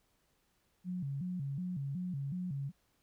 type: tone with vibrato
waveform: sine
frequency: 158.5 Hz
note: D#3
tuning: 32 cents sharp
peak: -35 dBFS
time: 0.84-2.72 s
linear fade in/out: 50 ms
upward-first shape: square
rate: 2.7 Hz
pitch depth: 230 cents each way
effects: pink hiss -75 dBFS RMS until 3.02 s